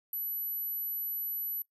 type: tone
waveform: sine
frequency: 11840 Hz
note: F#9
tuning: in tune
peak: -32 dBFS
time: 0.13-1.62 s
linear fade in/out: 2 ms
effects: noise-tail reverb RT60 0.1 s tail -19 dB re dry